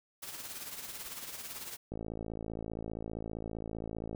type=noise with tremolo; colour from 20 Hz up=white; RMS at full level=-41 dBFS; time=0.22-1.77 s; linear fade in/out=10 ms; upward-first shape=triangle; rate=18 Hz; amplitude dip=60%
type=click train; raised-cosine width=2 ms; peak=-26 dBFS; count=124; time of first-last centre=1.92-4.148 s; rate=55.2 Hz
effects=none